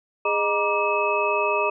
sine tone cluster, 413.4 / 615 / 949 / 1179 / 2578 Hz, G#4 / D#5 / A#5 / D6 / E7, -8 / -20 / +31 / +6 / -39 cents, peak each -26 dBFS, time 0.25-1.7 s, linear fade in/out 5 ms, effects none

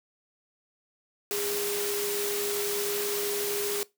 sine tone in noise, 408.6 Hz, G#4, 28 cents flat, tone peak -31 dBFS, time 1.31-3.83 s, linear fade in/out 0 ms, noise white, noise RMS -32 dBFS, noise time 1.31-3.83 s, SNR -2 dB, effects noise-tail reverb RT60 0.2 s tail -21 dB re dry + high-pass 150 Hz 12 dB/octave

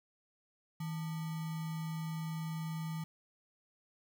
sine tone with sample-and-hold, 160.4 Hz, E3, 47 cents flat, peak -36 dBFS, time 0.8-3.04 s, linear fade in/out 5 ms, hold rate 1050 Hz, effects none

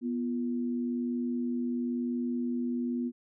sine tone pair together, 244 / 345 Hz, B3 / F4, -21 / -21 cents, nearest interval tritone, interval 600 cents, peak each -29 / -38 dBFS, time 0.01-3.12 s, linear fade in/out 50 ms, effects none

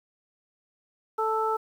harmonic tone, 440 Hz, A4, in tune, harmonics 1 / 2 / 3, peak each -28 / -28 / -28 dBFS, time 1.18-1.57 s, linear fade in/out 10 ms, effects 9-bit

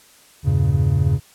triangle chord, E diminished seventh, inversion none, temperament equal, 82.41 / 98 / 116.54 / 138.59 Hz, E2 / G2 / Bb2 / Db3, 0 / 0 / 0 / 0 cents, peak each -19 / -18 / -22 / -16 dBFS, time 0.43-1.2 s, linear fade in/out 50 ms, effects white hiss -50 dBFS RMS until 1.34 s + low-pass 12000 Hz 12 dB/octave

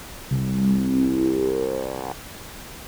10% pulse tone with band-pass filter sweep, 65.41 Hz, C2, in tune, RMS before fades -22 dBFS, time 0.31-2.13 s, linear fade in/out 5 ms, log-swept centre 140 to 740 Hz, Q 8.3, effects pink hiss -39 dBFS RMS until 2.87 s

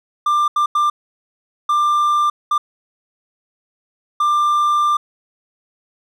triangle tone bursts at uneven times, 1189 Hz, D6, 21 cents sharp, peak -11 dBFS, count 6, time 0.26-0.48 / 0.56-0.66 / 0.75-0.9 / 1.69-2.3 / 2.51-2.58 / 4.2-4.97 s, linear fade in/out 5 ms, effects none

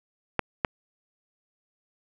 clicks, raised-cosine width 0.5 ms, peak -7 dBFS, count 2, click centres 0.393 / 0.648 s, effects none

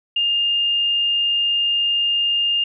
sine tone, 2817 Hz, F7, 14 cents sharp, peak -16 dBFS, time 0.16-2.64 s, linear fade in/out 5 ms, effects none

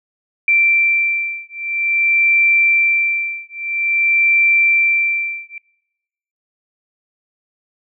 sine beating tone pair, 2349 / 2349.5 Hz, D7 / D7, 0 / 0 cents, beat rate 0.5 Hz, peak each -16 dBFS, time 0.48-5.58 s, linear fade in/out 2 ms, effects noise-tail reverb RT60 1.0 s tail -25 dB re dry

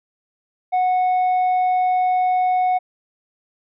sine tone with tanh clipping, 735 Hz, F#5, 12 cents flat, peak -16 dBFS, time 0.72-2.79 s, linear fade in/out 20 ms, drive 3 dB, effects none

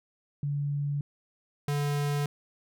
sine / square tone pair in turn, 143.6 / 144.77 Hz, D3 / D3, -39 / -24 cents, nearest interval unison, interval 15 cents, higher second, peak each -27 dBFS, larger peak neither, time 0.43-1.01 / 1.68-2.26 s, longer neither, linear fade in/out 2 ms, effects none

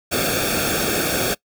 pink noise with comb filter, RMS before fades -21 dBFS, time 0.11-1.35 s, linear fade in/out 20 ms, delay 1 ms, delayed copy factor -0.85, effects noise-tail reverb RT60 0.1 s tail -22 dB re dry

